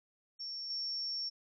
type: tone with level steps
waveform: sine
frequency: 5470 Hz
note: F8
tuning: 37 cents flat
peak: -39 / -35 dBFS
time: 0.39-1.3 s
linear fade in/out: 20 ms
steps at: 0.7 s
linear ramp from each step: 2 ms
effects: none